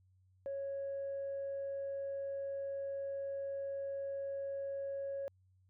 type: tone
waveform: sine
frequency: 552 Hz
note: C#5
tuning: 7 cents flat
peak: -36 dBFS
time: 0.46-5.28 s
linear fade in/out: 0 ms
effects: tanh soft clip ceiling -34 dBFS + added 93 Hz sine -66 dBFS peak until 5.69 s